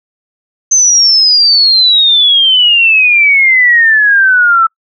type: exponential sweep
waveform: sine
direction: down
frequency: 6272 to 1317 Hz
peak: -4 dBFS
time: 0.71-4.67 s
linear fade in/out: 10 ms
effects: noise-tail reverb RT60 0.1 s tail -26 dB re dry